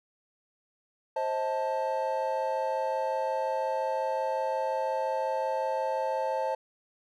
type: chord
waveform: triangle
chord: A diminished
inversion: first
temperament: just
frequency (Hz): 528 / 633.6 / 880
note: C5 / Eb5 / A5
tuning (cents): +16 / +31 / 0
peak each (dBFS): -29 / -32 / -29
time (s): 1.16-6.55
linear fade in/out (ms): 5
effects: none